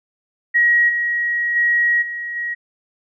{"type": "tone with level steps", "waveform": "sine", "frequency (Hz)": 1900, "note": "A#6", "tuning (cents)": 33, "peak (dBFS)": [-11, -17, -13, -24, -21], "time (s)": [0.54, 2.55], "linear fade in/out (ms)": 20, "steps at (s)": [0.88, 1.55, 2.01, 2.35], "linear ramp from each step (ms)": 20, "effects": []}